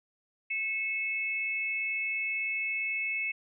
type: tone pair together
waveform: sine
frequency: 2191 / 2606 Hz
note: C#7 / E7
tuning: -21 / -20 cents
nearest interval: minor third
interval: 301 cents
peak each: -32 / -32 dBFS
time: 0.5-3.32 s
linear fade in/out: 10 ms
effects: none